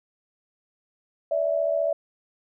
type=tone pair together; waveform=sine; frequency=579 / 653.9 Hz; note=D5 / E5; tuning=-25 / -14 cents; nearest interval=major second; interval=211 cents; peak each=-24 dBFS; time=1.31-1.93 s; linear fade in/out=5 ms; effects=none